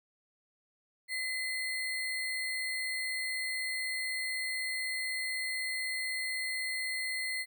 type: tone with sample-and-hold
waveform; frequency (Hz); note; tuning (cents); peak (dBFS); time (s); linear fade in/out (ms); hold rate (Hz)
sine; 2036; C7; -48; -32; 1.08-7.46; 50; 6300
effects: none